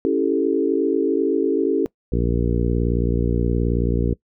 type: chord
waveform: sine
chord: A dominant seventh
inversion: first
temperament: equal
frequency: 277.2 / 329.6 / 392 / 440 Hz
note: C#4 / E4 / G4 / A4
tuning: 0 / 0 / 0 / 0 cents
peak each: -22 dBFS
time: 0.05-1.86 s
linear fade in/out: 0 ms
type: harmonic tone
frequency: 58.8 Hz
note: A#1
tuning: 16 cents sharp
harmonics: 1 / 2 / 3 / 4 / 5 / 6 / 7 / 8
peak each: -21 / -24 / -26 / -27 / -28 / -29 / -29 / -30 dBFS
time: 2.12-4.14 s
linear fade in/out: 5 ms
effects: noise-tail reverb RT60 0.1 s tail -22 dB re dry